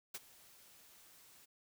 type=noise with ADSR envelope; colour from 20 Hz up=white; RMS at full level=-42 dBFS; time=0.14-1.46 s; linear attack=8 ms; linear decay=35 ms; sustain=-20 dB; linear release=18 ms; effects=none